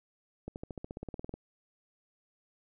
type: accelerating click train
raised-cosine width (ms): 2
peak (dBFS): -26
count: 15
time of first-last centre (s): 0.48-1.34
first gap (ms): 79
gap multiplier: 0.96
effects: none